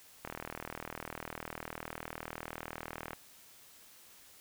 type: click train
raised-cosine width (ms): 0.5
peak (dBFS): -24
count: 116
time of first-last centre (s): 0.25-3.132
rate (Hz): 39.9
effects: white hiss -58 dBFS RMS until 4.4 s